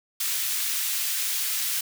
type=high-pass noise; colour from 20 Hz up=white; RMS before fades=-27 dBFS; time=0.2-1.81 s; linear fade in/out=5 ms; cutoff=1900 Hz; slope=12 dB/octave; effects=none